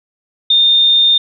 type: tone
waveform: sine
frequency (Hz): 3634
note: A#7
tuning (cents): -45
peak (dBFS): -7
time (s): 0.5-1.18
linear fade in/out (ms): 5
effects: none